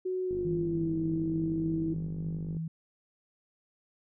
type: tone with pitch glide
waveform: sine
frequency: 370 to 324 Hz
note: F#4 to E4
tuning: 0 to -30 cents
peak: -29 dBFS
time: 0.05-1.94 s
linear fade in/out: 10 ms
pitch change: -230 cents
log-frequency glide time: 0.24-0.93 s
type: click train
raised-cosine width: 3 ms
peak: -30 dBFS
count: 113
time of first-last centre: 0.31-2.568 s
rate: 49.6 Hz
type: tone with tremolo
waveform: sine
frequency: 162 Hz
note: E3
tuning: 30 cents flat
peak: -31 dBFS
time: 0.45-2.68 s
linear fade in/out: 5 ms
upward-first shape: triangle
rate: 3.4 Hz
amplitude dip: 35%
effects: none